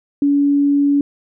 sine tone, 284.4 Hz, C#4, 45 cents sharp, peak -11 dBFS, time 0.22-1.01 s, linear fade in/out 2 ms, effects none

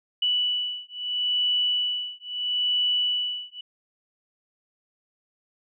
sine beating tone pair, 2960 / 2960.76 Hz, F#7 / F#7, 0 / 0 cents, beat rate 0.76 Hz, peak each -26 dBFS, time 0.22-3.61 s, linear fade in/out 5 ms, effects none

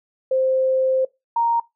sine tone pair in turn, 523 / 931.9 Hz, C5 / A#5, -1 / -1 cents, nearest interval minor seventh, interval 1000 cents, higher second, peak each -16 dBFS, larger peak neither, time 0.31-1.05 / 1.36-1.6 s, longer first, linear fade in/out 5 ms, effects noise-tail reverb RT60 0.2 s tail -21 dB re dry

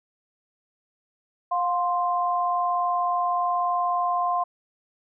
sine tone pair together, 710 / 1046.5 Hz, F5 / C6, +28 / 0 cents, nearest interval perfect fifth, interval 672 cents, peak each -24 dBFS, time 1.51-4.44 s, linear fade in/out 10 ms, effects none

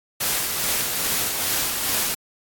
white noise with tremolo, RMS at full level -22 dBFS, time 0.2-2.15 s, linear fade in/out 10 ms, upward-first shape sine, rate 2.4 Hz, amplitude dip 35%, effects AAC 64 kbps

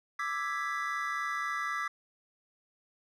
triangle chord, E dominant seventh, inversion third, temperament equal, 1174.7 / 1318.5 / 1661.2 / 1975.5 Hz, D6 / E6 / G#6 / B6, 0 / 0 / 0 / 0 cents, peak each -34 / -36 / -37 / -35 dBFS, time 0.19-1.88 s, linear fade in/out 5 ms, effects none

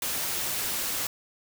white noise, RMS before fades -30 dBFS, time 0.02-1.07 s, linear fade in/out 2 ms, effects none

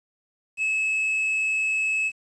triangle tone with quantisation, 2591 Hz, E7, 30 cents flat, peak -20 dBFS, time 0.57-2.12 s, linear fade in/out 50 ms, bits 8, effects resampled to 24000 Hz

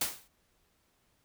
white noise with exponential decay, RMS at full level -27 dBFS, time 0.01-0.28 s, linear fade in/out 5 ms, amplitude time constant 57 ms, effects pink hiss -72 dBFS RMS until 1.24 s

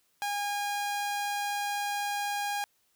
sawtooth tone, 816 Hz, G#5, 31 cents flat, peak -26 dBFS, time 0.22-2.64 s, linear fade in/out 0 ms, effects white hiss -71 dBFS RMS until 2.95 s

